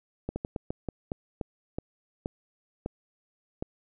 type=slowing click train; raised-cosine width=2 ms; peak=-18 dBFS; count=12; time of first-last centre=0.29-3.625 s; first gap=70 ms; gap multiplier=1.27; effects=none